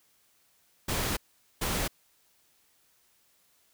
pink noise bursts at uneven times, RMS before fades -30 dBFS, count 2, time 0.88-1.17 / 1.61-1.88 s, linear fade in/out 10 ms, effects white hiss -67 dBFS RMS until 3.73 s

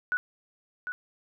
sine tone with echo, 1476 Hz, F#6, 5 cents flat, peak -24 dBFS, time 0.12-0.17 s, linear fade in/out 0 ms, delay 750 ms, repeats 1, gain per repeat -7 dB, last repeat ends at 0.92 s, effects none

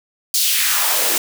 white noise with high-pass filter sweep, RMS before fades -17 dBFS, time 0.34-1.18 s, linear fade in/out 2 ms, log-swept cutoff 5000 to 260 Hz, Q 1.7, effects none

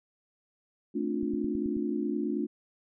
sine chord, D minor seventh, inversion second, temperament just, 220.2 / 264.3 / 293.7 / 352.4 Hz, A3 / C4 / D4 / F4, +2 / +18 / 0 / +16 cents, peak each -33 / -36 / -32 / -34 dBFS, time 0.94-2.47 s, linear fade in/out 20 ms
click train, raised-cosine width 5 ms, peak -31 dBFS, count 6, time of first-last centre 1.23-1.767 s, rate 9.31 Hz
effects none

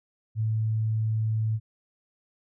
sine tone, 110 Hz, A2, in tune, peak -23 dBFS, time 0.35-1.6 s, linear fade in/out 50 ms, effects none

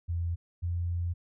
sine tone pair in turn, 85.2 / 86.64 Hz, F2 / F2, -42 / -13 cents, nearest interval unison, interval 29 cents, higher second, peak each -28 dBFS, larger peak neither, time 0.08-0.36 / 0.62-1.14 s, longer second, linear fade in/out 20 ms, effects none

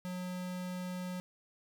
square tone, 181.5 Hz, F#3, 33 cents flat, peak -38 dBFS, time 0.05-1.2 s, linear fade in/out 0 ms, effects none

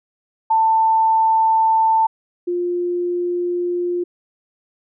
sine tone pair in turn, 890 / 352.3 Hz, A5 / F4, +20 / +15 cents, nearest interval octave + major third, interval 1605 cents, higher first, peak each -12 / -18 dBFS, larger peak first, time 0.5-2.07 / 2.47-4.04 s, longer neither, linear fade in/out 10 ms, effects none

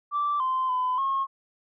sine tone with pitch steps, 1168 / 1037 / 1010 / 1083 Hz, D6 / C6 / B5 / C#6, -10 / -16 / +39 / -41 cents, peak -22 dBFS, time 0.11-1.27 s, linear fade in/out 50 ms, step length 290 ms, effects tanh soft clip ceiling -19 dBFS

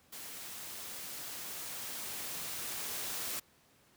white noise with level ramp, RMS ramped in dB -46 to -38 dBFS, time 0.12-3.4 s, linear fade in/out 10 ms, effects pink hiss -66 dBFS RMS until 3.96 s + high-pass 80 Hz 12 dB/octave

